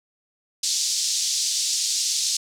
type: band-pass noise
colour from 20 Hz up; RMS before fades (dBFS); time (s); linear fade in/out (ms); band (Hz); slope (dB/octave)
pink; -24; 0.63-2.37; 5; 4400 to 7600; 24
effects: none